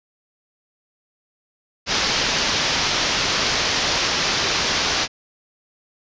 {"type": "low-pass noise", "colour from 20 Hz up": "white", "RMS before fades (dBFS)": -21, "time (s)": [1.86, 5.08], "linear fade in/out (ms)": 50, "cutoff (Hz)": 6000, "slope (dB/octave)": 48, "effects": ["resampled to 16000 Hz"]}